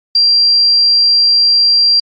sine tone, 4739 Hz, D8, 15 cents sharp, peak -6 dBFS, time 0.15-2 s, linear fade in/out 5 ms, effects MP3 32 kbps

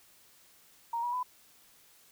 sine tone with pitch steps, 932.3 / 965.7 / 1000.4 Hz, A#5 / B5 / B5, 0 / -39 / +22 cents, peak -30 dBFS, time 0.93-1.23 s, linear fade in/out 5 ms, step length 100 ms, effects white hiss -61 dBFS RMS until 2.11 s

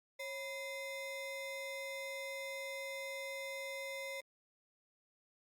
square ring-modulated tone, 764 Hz, G5, 45 cents flat, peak -39 dBFS, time 0.19-4.21 s, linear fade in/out 10 ms, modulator 1310 Hz, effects Opus 48 kbps

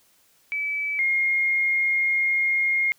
sine tone pair in turn, 2300 / 2137 Hz, D7 / C7, -37 / +36 cents, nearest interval minor second, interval 127 cents, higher first, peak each -24 / -19 dBFS, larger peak second, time 0.52-0.99 / 0.99-2.92 s, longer second, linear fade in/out 0 ms, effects white hiss -61 dBFS RMS until 2.98 s

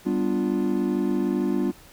triangle chord, G dominant seventh, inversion none, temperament equal, 196 / 246.9 / 293.7 / 349.2 Hz, G3 / B3 / D4 / F4, 0 / 0 / 0 / 0 cents, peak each -25 dBFS, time 0.05-1.72 s, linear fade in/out 20 ms, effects pink hiss -50 dBFS RMS until 1.92 s

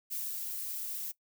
violet noise with ADSR envelope, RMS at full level -36 dBFS, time 0.1-1.12 s, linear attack 26 ms, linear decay 220 ms, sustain -2 dB, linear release 14 ms, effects noise-tail reverb RT60 0.1 s tail -19 dB re dry

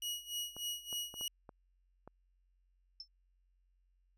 sawtooth tone with tremolo, 2905 Hz, F#7, 32 cents flat, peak -33 dBFS, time 0.02-1.28 s, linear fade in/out 2 ms, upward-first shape sine, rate 3.4 Hz, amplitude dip 85%
clicks, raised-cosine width 1 ms, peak -36 dBFS, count 6, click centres 0.566 / 0.928 / 1.141 / 1.211 / 1.492 / 2.076 s
sine tone with exponential decay, 5310 Hz, E8, 12 cents sharp, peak -40 dBFS, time 3-3.08 s, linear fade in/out 2 ms, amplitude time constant 17 ms
effects added 45 Hz sine -70 dBFS peak until 4.17 s

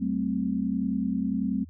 sine chord, F# diminished, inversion none, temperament equal with one note detuned, 189.76 / 220 / 261.6 Hz, F#3 / A3 / C4, +44 / 0 / 0 cents, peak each -29 dBFS, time 0-1.65 s, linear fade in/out 20 ms, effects added 83 Hz sine -44 dBFS peak until 1.69 s

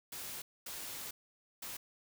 white noise bursts at uneven times, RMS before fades -44 dBFS, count 3, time 0.12-0.42 / 0.66-1.11 / 1.62-1.77 s, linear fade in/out 5 ms, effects none

